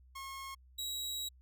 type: tone pair in turn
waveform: sawtooth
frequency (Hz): 1083 / 3859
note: C#6 / B7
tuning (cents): -41 / -41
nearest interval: octave + minor seventh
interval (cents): 2200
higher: second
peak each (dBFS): -39 / -34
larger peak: second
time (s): 0.15-0.55 / 0.78-1.29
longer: second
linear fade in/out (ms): 10
effects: added 63 Hz sine -58 dBFS peak until 1.41 s

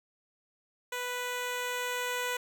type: tone with level ramp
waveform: 10% pulse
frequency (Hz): 493.9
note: B4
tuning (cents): 0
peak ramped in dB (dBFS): -25 to -22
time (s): 0.92-2.37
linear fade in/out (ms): 5
effects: none

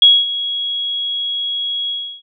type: tone with ADSR envelope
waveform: sine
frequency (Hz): 3322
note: G#7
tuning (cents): 0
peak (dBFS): -3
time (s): 0.02-2.22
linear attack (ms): 3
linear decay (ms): 230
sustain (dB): -15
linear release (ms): 330
effects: none

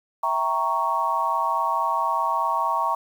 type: chord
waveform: sine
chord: E diminished seventh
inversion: none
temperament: equal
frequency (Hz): 659.3 / 784 / 932.3 / 1108.7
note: E5 / G5 / Bb5 / Db6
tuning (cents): 0 / 0 / 0 / 0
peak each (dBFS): -30 / -30 / -24 / -24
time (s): 0.23-2.95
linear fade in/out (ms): 5
effects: 8-bit

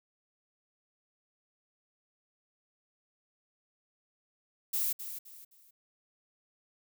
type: noise with echo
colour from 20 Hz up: violet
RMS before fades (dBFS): -31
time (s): 4.73-4.93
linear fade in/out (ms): 10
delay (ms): 260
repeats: 3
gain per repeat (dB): -10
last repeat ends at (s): 5.71
effects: none

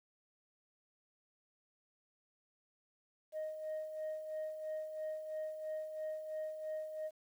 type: tone with tremolo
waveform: sine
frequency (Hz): 622.3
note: D#5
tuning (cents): 0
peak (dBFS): -35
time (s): 3.32-7.11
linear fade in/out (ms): 50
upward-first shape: sine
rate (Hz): 3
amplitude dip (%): 60
effects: tanh soft clip ceiling -36 dBFS + 11-bit

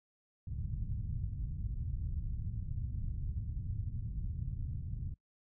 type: low-pass noise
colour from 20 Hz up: white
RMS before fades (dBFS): -38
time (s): 0.47-5.14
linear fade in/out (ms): 5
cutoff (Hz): 120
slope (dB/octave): 24
effects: noise-tail reverb RT60 0.1 s tail -22 dB re dry

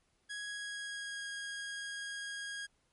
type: tone with pitch glide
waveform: sawtooth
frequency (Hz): 1661.2 to 1637.4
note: G#6 to G#6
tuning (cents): 0 to -25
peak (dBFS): -36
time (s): 0.29-2.67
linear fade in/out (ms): 20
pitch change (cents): -25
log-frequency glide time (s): 0.45-1.27
effects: pink hiss -75 dBFS RMS until 2.92 s + MP3 48 kbps

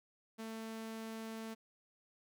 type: tone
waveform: sawtooth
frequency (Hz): 223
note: A3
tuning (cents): +23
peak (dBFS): -39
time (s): 0.38-1.55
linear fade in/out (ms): 20
effects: none

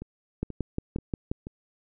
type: two click trains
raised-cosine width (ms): 3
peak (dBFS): -15 / -24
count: 6 / 4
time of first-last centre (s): 0.43-1.315 / 0.02-1.469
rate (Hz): 5.65 / 2.07
effects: none

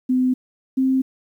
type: tone pair in turn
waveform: sine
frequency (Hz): 255.1 / 262.9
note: C4 / C4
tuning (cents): -44 / +8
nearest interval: minor second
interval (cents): 52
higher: second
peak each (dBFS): -15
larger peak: neither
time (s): 0.09-0.34 / 0.77-1.02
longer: neither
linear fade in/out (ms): 10
effects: 9-bit

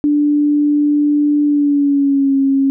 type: tone with pitch glide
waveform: sine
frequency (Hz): 293.7 to 272.5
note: D4 to C#4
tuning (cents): 0 to -29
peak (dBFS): -10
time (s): 0.04-2.7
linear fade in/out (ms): 0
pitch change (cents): -129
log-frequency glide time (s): 1.44-2.36
effects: none

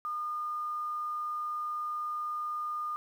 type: tone with quantisation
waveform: sine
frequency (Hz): 1216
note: D#6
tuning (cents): -40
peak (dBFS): -32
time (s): 0.05-2.96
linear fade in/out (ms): 0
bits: 10
effects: none

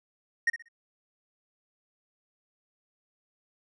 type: tone with echo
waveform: triangle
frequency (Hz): 1864.7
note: A#6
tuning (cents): 0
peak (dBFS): -19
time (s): 0.47-0.5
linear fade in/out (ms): 5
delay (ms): 62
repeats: 3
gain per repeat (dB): -12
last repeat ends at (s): 0.686
effects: resampled to 22050 Hz

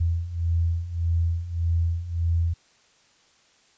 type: beating tone pair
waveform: sine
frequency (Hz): 83 / 84.7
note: E2 / E2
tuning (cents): +12 / +48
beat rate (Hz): 1.7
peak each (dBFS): -27 / -23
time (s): 0-2.54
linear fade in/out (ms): 10
effects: white hiss -60 dBFS RMS until 3.77 s + resampled to 16000 Hz

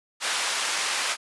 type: band-pass noise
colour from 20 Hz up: pink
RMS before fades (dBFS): -27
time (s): 0.2-1.17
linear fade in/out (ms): 50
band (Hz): 1100 to 9400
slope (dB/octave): 12
effects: resampled to 24000 Hz

